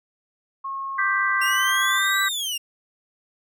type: tone with pitch glide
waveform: sine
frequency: 1086 to 1065.5 Hz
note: C#6 to C6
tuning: -36 to +31 cents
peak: -27 dBFS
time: 0.64-1.99 s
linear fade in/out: 10 ms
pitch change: -33 cents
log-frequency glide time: 0.93-1.36 s
type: chord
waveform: sine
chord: G major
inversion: second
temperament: equal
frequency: 1174.7 / 1568 / 1975.5 Hz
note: D6 / G6 / B6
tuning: 0 / 0 / 0 cents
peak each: -26 / -22 / -25 dBFS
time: 0.98-2.29 s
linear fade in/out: 10 ms
type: linear two-way sweep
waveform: sawtooth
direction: up then down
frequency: 2746 to 3929 to 2746 Hz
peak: -22 dBFS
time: 1.41-2.58 s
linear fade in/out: 10 ms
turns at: 2.23 s
effects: none